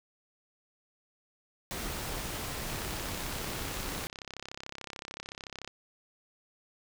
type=noise; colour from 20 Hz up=pink; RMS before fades=-37 dBFS; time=1.71-4.07 s; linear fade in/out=0 ms
type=click train; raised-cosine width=0.2 ms; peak=-23 dBFS; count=101; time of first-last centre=2.7-5.676 s; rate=33.6 Hz
effects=none